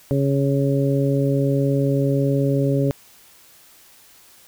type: harmonic tone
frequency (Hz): 138.59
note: C#3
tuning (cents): 0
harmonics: 1 / 2 / 3 / 4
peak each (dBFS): -19 / -22 / -24 / -25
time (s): 0.11-2.91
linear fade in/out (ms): 0
effects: white hiss -50 dBFS RMS until 4.47 s